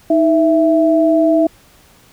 sine tone pair together, 315.5 / 661.6 Hz, D#4 / E5, +24 / +6 cents, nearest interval octave + minor second, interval 1282 cents, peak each -12 dBFS, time 0.1-1.47 s, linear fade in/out 5 ms, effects pink hiss -48 dBFS RMS until 2.12 s

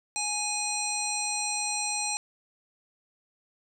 harmonic tone, 831 Hz, G#5, 1 cent sharp, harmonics 1 / 3 / 5 / 7 / 9 / 10, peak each -35 / -35 / -35 / -35 / -35 / -35 dBFS, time 0.16-2.17 s, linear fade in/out 0 ms, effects 10-bit

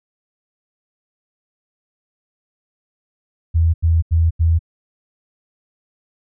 sine tone bursts, 82.41 Hz, E2, in tune, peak -11 dBFS, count 4, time 3.54-4.592 s, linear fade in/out 20 ms, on 200 ms, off 84 ms, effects none

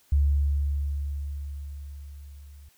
sine tone with level ramp, 71.3 Hz, C#2, 49 cents sharp, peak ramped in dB -17 to -45 dBFS, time 0.12-2.69 s, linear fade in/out 5 ms, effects white hiss -62 dBFS RMS until 2.77 s

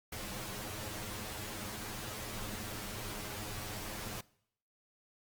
pink noise with comb filter, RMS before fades -42 dBFS, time 0.12-4.21 s, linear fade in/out 5 ms, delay 9.5 ms, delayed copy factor +0.9, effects noise-tail reverb RT60 0.7 s tail -22 dB re dry + Opus 48 kbps

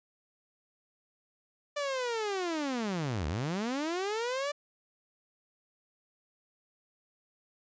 sawtooth linear two-way sweep, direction down then up, 591 to 69.3 to 591 Hz, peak -27 dBFS, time 1.76-4.52 s, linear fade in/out 10 ms, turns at 3.27 s, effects resampled to 16000 Hz

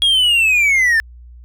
triangle linear sweep, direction down, 3314 to 1750 Hz, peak -9 dBFS, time 0.02-1 s, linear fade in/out 0 ms, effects added 60 Hz sine -36 dBFS peak until 1.44 s

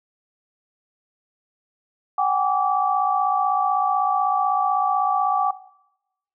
sine tone cluster, 753 / 809 / 1158 Hz, F#5 / G#5 / D6, +30 / -46 / -25 cents, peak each -22 dBFS, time 2.18-5.51 s, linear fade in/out 5 ms, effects noise-tail reverb RT60 0.9 s tail -20 dB re dry

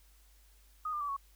sine tone with pitch steps, 1244.5 / 1197.9 / 1153.1 / 1110 Hz, D#6 / D6 / D6 / C#6, 0 / +34 / -32 / +2 cents, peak -33 dBFS, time 0.85-1.166 s, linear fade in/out 5 ms, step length 79 ms, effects added 50 Hz sine -60 dBFS peak until 1.35 s + white hiss -67 dBFS RMS until 1.35 s

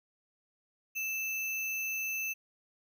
sine tone with sample-and-hold, 2637 Hz, E7, in tune, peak -32 dBFS, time 0.95-2.34 s, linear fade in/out 20 ms, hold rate 8820 Hz, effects none

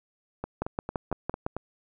two click trains, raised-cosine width 1 ms, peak -14 / -18 dBFS, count 6 / 6, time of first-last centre 0.62-1.465 / 0.44-1.566 s, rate 5.92 / 4.44 Hz, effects none

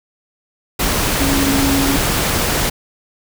sine tone in noise, 275.5 Hz, C#4, 11 cents flat, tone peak -16 dBFS, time 1.2-1.97 s, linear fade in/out 10 ms, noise pink, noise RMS -17 dBFS, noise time 0.79-2.7 s, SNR -2 dB, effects none

